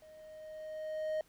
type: tone with level ramp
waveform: triangle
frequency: 622.3 Hz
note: D#5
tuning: in tune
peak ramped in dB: -52 to -29 dBFS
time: 0.02-1.21 s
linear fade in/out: 2 ms
effects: pink hiss -67 dBFS RMS until 1.28 s